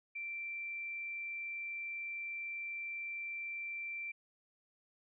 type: tone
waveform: sine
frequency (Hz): 2349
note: D7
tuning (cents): 0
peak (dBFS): -39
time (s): 0.15-4.12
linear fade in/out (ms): 10
effects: none